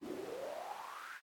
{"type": "noise with high-pass filter sweep", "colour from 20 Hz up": "brown", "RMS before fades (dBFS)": -45, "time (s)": [0.01, 1.21], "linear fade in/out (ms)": 50, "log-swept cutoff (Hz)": [280, 1700], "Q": 6.9, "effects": ["AAC 64 kbps"]}